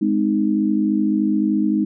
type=chord; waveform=sine; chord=Ab major; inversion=none; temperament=equal with one note detuned; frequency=207.7 / 257.3 / 311.1 Hz; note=Ab3 / C4 / Eb4; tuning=0 / -29 / 0 cents; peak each=-19 / -23 / -19 dBFS; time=0.01-1.85 s; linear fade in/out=10 ms; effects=none